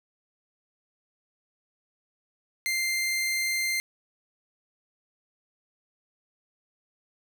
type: tone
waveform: sawtooth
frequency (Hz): 2093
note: C7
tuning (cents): 0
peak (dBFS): -22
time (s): 2.66-3.8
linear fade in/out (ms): 0
effects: none